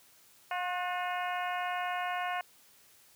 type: harmonic tone with a mistuned harmonic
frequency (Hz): 358.2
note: F4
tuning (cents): +44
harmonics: 2 / 3 / 4 / 5 / 6 / 7 / 8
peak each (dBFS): -34 / -38 / -40 / -42 / -44 / -45 / -46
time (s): 0.51-2.41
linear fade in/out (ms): 2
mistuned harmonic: 4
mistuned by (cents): +42
effects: white hiss -61 dBFS RMS until 3.15 s + high-pass 60 Hz 12 dB/octave